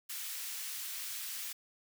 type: high-pass noise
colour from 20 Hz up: white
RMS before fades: -41 dBFS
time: 0.09-1.53 s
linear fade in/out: 10 ms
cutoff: 1700 Hz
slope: 12 dB/octave
effects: none